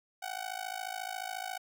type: tone with amplitude modulation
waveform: sawtooth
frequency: 749 Hz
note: F#5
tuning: 21 cents sharp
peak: -29 dBFS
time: 0.22-1.58 s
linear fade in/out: 10 ms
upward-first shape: sine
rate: 54.2 Hz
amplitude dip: 95%
effects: none